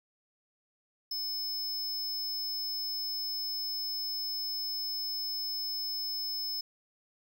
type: tone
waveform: square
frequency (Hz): 5220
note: E8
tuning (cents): -18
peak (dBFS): -33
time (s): 1.11-6.61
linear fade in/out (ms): 5
effects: none